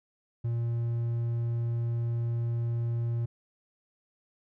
triangle tone, 117.3 Hz, A#2, 11 cents sharp, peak -25 dBFS, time 0.44-3.26 s, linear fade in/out 10 ms, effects none

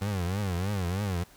30% pulse tone with vibrato, 94.6 Hz, F#2, 39 cents sharp, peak -25 dBFS, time 0.01-1.24 s, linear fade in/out 10 ms, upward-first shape triangle, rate 3.2 Hz, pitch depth 200 cents each way, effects pink hiss -56 dBFS RMS until 1.36 s

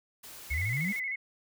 white noise, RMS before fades -47 dBFS, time 0.23-1 s, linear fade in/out 10 ms
sine tone with vibrato, 2102 Hz, C7, 7 cents sharp, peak -31 dBFS, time 0.5-1.16 s, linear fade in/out 10 ms, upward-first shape square, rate 13 Hz, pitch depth 64 cents each way
sine exponential sweep, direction up, 67 to 216.3 Hz, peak -30 dBFS, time 0.5-0.93 s, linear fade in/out 20 ms
effects none

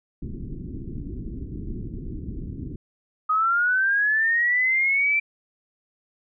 pink low-pass noise, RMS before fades -33 dBFS, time 0.22-2.76 s, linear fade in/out 5 ms, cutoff 360 Hz, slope 48 dB/octave
sine linear sweep, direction up, 1244.5 to 2349 Hz, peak -18 dBFS, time 3.29-5.2 s, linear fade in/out 10 ms
effects none

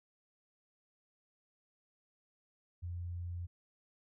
sine tone, 87.31 Hz, F2, in tune, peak -38 dBFS, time 2.82-3.47 s, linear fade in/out 20 ms, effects none

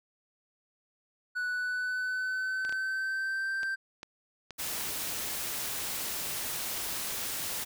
triangle tone with pitch glide, 1480 to 1567.1 Hz, F#6 to G6, 0 to -1 cents, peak -28 dBFS, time 1.35-3.76 s, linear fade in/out 20 ms, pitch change +99 cents, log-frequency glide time 1.47-3.51 s
clicks, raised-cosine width 0.2 ms, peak -24 dBFS, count 8, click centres 2.65 / 2.694 / 2.725 / 3.632 / 4.031 / 4.507 / 4.78 / 4.811 s
white noise, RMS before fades -35 dBFS, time 4.58-7.65 s, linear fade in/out 20 ms
effects none

